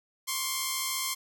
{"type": "tone pair together", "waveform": "5% pulse", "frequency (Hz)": [1053, 1127.4], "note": ["C6", "C#6"], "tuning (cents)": [11, 29], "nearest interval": "minor second", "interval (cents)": 118, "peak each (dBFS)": [-18, -25], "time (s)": [0.27, 1.15], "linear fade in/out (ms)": 20, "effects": []}